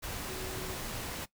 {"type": "tone in noise", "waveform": "sine", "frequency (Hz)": 373.5, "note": "F#4", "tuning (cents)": 16, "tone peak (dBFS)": -42, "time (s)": [0.28, 0.75], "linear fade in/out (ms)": 20, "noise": "pink", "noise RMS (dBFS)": -39, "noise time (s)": [0.02, 1.26], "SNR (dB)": -6, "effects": ["noise-tail reverb RT60 0.1 s tail -18 dB re dry"]}